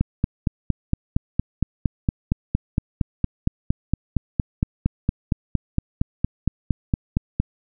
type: click train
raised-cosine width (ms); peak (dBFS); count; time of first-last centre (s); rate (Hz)
5; -6; 33; 0.01-7.4; 4.33
effects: none